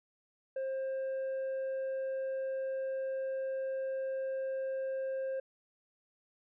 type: tone with tanh clipping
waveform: triangle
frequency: 531 Hz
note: C5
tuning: 25 cents sharp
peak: -34 dBFS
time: 0.56-5.4 s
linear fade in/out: 5 ms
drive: 8 dB
effects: none